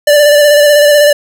square tone with vibrato, 587.3 Hz, D5, in tune, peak -4 dBFS, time 0.07-1.13 s, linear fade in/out 5 ms, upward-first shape square, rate 16 Hz, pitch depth 21 cents each way, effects none

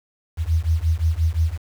sine beating tone pair, 78.3 / 84 Hz, D#2 / E2, +11 / +33 cents, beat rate 5.7 Hz, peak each -20 dBFS, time 0.37-1.58 s, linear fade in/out 50 ms, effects 7-bit

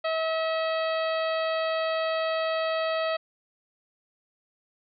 harmonic tone, 644 Hz, E5, 41 cents flat, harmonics 1 / 2 / 3 / 4 / 5 / 6 / 7, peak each -26 / -32 / -36 / -38 / -40 / -42 / -43 dBFS, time 0.04-3.17 s, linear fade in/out 10 ms, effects none

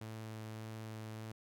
sawtooth tone with vibrato, 110 Hz, A2, in tune, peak -40 dBFS, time 0.01-1.32 s, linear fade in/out 5 ms, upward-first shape sine, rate 1.7 Hz, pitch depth 8 cents each way, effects none

